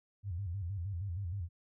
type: tone with vibrato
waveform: sine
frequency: 92.5 Hz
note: F#2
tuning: in tune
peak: -35 dBFS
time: 0.23-1.49 s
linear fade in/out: 50 ms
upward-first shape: square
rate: 6.4 Hz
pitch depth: 140 cents each way
effects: none